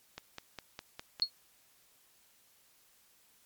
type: click train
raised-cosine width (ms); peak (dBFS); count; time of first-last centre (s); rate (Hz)
0.2; -24; 6; 0.18-1.198; 4.91
type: tone with exponential decay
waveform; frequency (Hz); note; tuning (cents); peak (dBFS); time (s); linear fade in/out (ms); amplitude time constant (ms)
sine; 4322; C#8; -45; -21; 1.22-1.3; 1; 16
effects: white hiss -66 dBFS RMS until 3.45 s + MP3 96 kbps